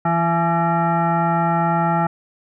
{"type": "tone with frequency modulation", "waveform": "sine", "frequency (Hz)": 339, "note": "E4", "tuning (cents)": 49, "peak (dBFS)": -15, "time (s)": [0.05, 2.07], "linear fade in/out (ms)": 5, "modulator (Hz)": 506, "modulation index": 2, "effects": []}